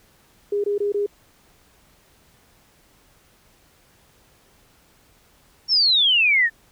sine tone bursts, 408.3 Hz, G#4, 29 cents flat, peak -19 dBFS, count 4, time 0.52-1.063 s, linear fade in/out 5 ms, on 120 ms, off 21 ms
sine exponential sweep, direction down, 5570 to 1773 Hz, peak -14 dBFS, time 5.68-6.5 s, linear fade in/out 50 ms
effects pink hiss -57 dBFS RMS until 6.71 s

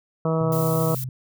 harmonic tone, 161.3 Hz, E3, 37 cents flat, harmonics 1 / 2 / 3 / 4 / 5 / 6 / 7 / 8, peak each -22 / -31 / -25 / -28 / -39 / -35 / -34 / -34 dBFS, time 0.25-0.95 s, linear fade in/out 2 ms
sine tone, 128.7 Hz, C3, 28 cents flat, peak -28 dBFS, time 0.41-1.09 s, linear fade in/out 2 ms
violet noise, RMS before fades -32 dBFS, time 0.52-1.04 s, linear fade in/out 2 ms
effects none

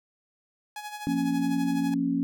sawtooth tone with tremolo, 839 Hz, G#5, 17 cents sharp, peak -30 dBFS, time 0.76-1.94 s, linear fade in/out 2 ms, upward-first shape sine, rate 12 Hz, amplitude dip 60%
sine chord, Bb minor, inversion second, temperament equal with one note detuned, 174.61 / 233.1 / 275.6 Hz, F3 / Bb3 / Db4, 0 / 0 / -10 cents, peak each -31 / -30 / -25 dBFS, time 1.07-2.23 s, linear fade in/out 0 ms
effects none

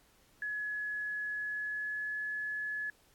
sine tone with pitch glide, 1694 to 1705.8 Hz, G#6 to G#6, +34 to +46 cents, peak -34 dBFS, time 0.42-2.9 s, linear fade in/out 2 ms, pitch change +12 cents, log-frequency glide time 1.32-2.18 s, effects pink hiss -66 dBFS RMS until 3.14 s + AAC 64 kbps

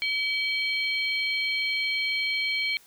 sine tone cluster, 2291 / 3163 / 4245 Hz, D7 / G7 / C8, -44 / +15 / +24 cents, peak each -26 / -32 / -32 dBFS, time 0.02-2.77 s, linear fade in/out 0 ms, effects white hiss -56 dBFS RMS until 2.86 s

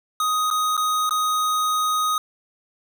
square tone with dropouts, 1250 Hz, D#6, 8 cents sharp, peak -20 dBFS, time 0.2-2.18 s, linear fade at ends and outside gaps 2 ms, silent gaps 0.503-0.51 / 0.768-0.776 / 1.094-1.108 s, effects none

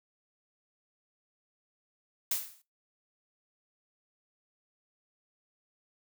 blue noise with exponential decay, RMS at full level -27 dBFS, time 2.31-2.62 s, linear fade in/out 5 ms, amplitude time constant 67 ms, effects noise-tail reverb RT60 0.2 s tail -17 dB re dry

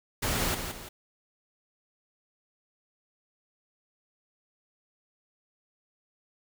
pink noise with echo, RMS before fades -29 dBFS, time 0.22-0.55 s, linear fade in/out 10 ms, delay 170 ms, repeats 2, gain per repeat -7 dB, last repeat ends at 0.89 s, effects none

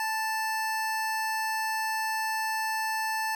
25% pulse tone, 880 Hz, A5, in tune, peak -24 dBFS, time 0-3.35 s, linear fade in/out 2 ms, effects none

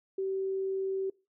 sine tone, 384.6 Hz, G4, 33 cents flat, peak -29 dBFS, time 0.18-1.1 s, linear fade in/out 5 ms, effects noise-tail reverb RT60 0.3 s tail -23 dB re dry

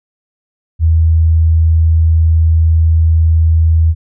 sine tone, 81 Hz, E2, 30 cents flat, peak -6 dBFS, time 0.79-3.95 s, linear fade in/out 50 ms, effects none

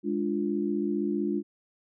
sine chord, D diminished, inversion second, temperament equal, 207.7 / 293.7 / 349.2 Hz, Ab3 / D4 / F4, 0 / 0 / 0 cents, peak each -30 dBFS, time 0.03-1.43 s, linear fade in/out 50 ms, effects none

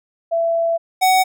sine / square tone pair in turn, 668 / 749.8 Hz, E5 / F#5, +23 / +23 cents, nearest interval major second, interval 200 cents, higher second, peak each -15 / -12 dBFS, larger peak second, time 0.31-0.78 / 1.01-1.24 s, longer first, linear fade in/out 20 ms, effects none

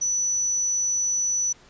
sine tone, 5950 Hz, F#8, 9 cents sharp, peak -21 dBFS, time 0.01-1.53 s, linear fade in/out 10 ms, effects pink hiss -53 dBFS RMS until 1.69 s + resampled to 16000 Hz

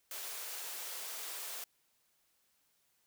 white high-pass noise, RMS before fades -43 dBFS, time 0.11-1.64 s, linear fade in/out 2 ms, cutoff 400 Hz, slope 24 dB/octave, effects white hiss -75 dBFS RMS until 3.06 s

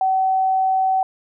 sine tone, 760 Hz, F#5, 46 cents sharp, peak -15 dBFS, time 0.01-1.03 s, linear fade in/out 2 ms, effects none

